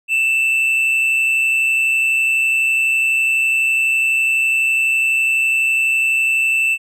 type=tone with amplitude modulation; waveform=triangle; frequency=2660 Hz; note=E7; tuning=15 cents sharp; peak=-10 dBFS; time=0.08-6.78 s; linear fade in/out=50 ms; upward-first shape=sine; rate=132 Hz; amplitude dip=40%; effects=none